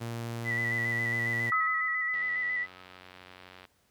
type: tone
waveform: sawtooth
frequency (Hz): 116.54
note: A#2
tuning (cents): 0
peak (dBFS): -30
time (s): 0-1.51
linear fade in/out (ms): 20
type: tone with vibrato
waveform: sine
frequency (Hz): 1975.5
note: B6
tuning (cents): 0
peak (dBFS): -28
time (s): 0.44-2.67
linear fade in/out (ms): 50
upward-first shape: square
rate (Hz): 7.3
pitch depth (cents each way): 24
type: tone with exponential decay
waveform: sine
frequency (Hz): 1280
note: D#6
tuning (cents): +49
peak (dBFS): -24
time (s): 1.52-3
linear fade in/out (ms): 1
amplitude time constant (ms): 320
type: click train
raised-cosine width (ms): 0.3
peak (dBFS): -32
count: 140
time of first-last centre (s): 2.14-3.653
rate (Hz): 91.9
effects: pink hiss -69 dBFS RMS until 3.9 s + high-pass 60 Hz 12 dB/octave